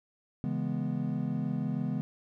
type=chord; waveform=triangle; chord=C# minor seventh; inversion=none; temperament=equal; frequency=138.59 / 164.81 / 207.7 / 246.9 Hz; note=C#3 / E3 / G#3 / B3; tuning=0 / 0 / 0 / 0 cents; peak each=-33 dBFS; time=0.44-2.01 s; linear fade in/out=0 ms; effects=none